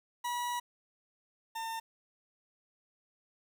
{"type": "tone pair in turn", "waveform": "40% pulse", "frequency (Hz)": [969, 904], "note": ["B5", "A5"], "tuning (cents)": [-33, 47], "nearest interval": "minor second", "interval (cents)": 120, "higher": "first", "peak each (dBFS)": [-32, -35], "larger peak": "first", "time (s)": [[0.24, 0.6], [1.55, 1.8]], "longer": "first", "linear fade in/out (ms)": 10, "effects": ["10-bit"]}